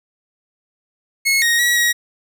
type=tone with pitch steps; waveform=sawtooth; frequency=2179 / 1871 / 1923 / 1901 Hz; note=C#7 / A#6 / B6 / A#6; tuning=-30 / +6 / -47 / +33 cents; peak=-10 dBFS; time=1.25-1.93 s; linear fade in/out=20 ms; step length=170 ms; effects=none